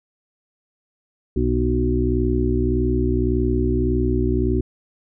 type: harmonic tone with a mistuned harmonic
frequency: 61.74 Hz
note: B1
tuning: in tune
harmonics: 1 / 2 / 4 / 5 / 6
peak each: -21 / -25 / -24 / -25 / -23 dBFS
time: 1.36-4.61 s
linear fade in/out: 5 ms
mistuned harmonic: 1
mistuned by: +28 cents
effects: none